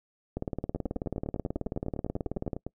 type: two click trains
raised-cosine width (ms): 2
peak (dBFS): -21 / -18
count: 20 / 41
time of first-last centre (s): 0.76-2.666 / 0.37-2.532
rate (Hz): 9.97 / 18.5
effects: noise-tail reverb RT60 0.1 s tail -25 dB re dry